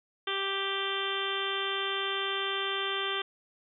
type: harmonic tone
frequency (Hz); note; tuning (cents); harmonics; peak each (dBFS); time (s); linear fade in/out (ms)
392; G4; 0; 1 / 2 / 3 / 4 / 5 / 6 / 7 / 8 / 9; -36 / -43 / -36 / -38 / -40 / -43 / -41 / -35 / -38; 0.27-3.22; 5
effects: none